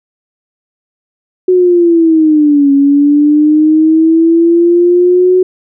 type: linear two-way sweep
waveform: sine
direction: down then up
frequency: 370 to 277.2 to 370 Hz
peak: -4 dBFS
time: 1.48-5.43 s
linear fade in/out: 5 ms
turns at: 2.72 s
effects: none